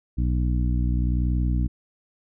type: harmonic tone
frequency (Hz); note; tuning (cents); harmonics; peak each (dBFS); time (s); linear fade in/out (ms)
61; B1; -21; 1 / 2 / 3 / 4 / 5; -21 / -27 / -31 / -33 / -35; 0.17-1.68; 20
effects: none